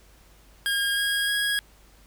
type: tone with pitch steps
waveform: 25% pulse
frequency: 1622 / 1637.1 / 1652.3 Hz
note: G#6 / G#6 / G#6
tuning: -41 / -25 / -9 cents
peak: -19 dBFS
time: 0.66-1.59 s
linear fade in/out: 0 ms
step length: 310 ms
effects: added 50 Hz sine -54 dBFS peak until 2.06 s + pink hiss -57 dBFS RMS until 2.06 s